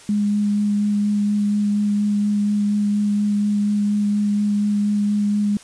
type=tone with vibrato; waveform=sine; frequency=206.4 Hz; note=G#3; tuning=10 cents flat; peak=-16 dBFS; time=0.09-5.57 s; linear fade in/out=2 ms; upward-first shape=sine; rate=4.2 Hz; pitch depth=11 cents each way; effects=white hiss -44 dBFS RMS until 5.63 s + resampled to 22050 Hz